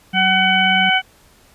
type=harmonic tone; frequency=753 Hz; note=F#5; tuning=30 cents sharp; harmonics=1 / 2 / 3 / 4; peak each=-18 / -18 / -18 / -18 dBFS; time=0.13-1.02 s; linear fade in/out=50 ms
type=tone with vibrato; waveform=sine; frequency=187.5 Hz; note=F#3; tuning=23 cents sharp; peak=-22 dBFS; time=0.13-0.9 s; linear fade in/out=10 ms; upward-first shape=triangle; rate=17 Hz; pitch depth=13 cents each way
effects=pink hiss -51 dBFS RMS until 1.54 s + resampled to 32000 Hz